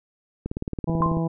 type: click train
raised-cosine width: 3 ms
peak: -15 dBFS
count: 14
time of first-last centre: 0.46-1.17 s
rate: 18.3 Hz
type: harmonic tone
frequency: 164.81 Hz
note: E3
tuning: in tune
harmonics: 1 / 2 / 3 / 4 / 5 / 6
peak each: -23 / -29 / -33 / -35 / -37 / -39 dBFS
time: 0.87-1.28 s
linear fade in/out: 10 ms
type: tone with exponential decay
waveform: sine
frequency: 1046.5 Hz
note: C6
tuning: in tune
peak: -16 dBFS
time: 1.02-1.27 s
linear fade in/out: 1 ms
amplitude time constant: 53 ms
effects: none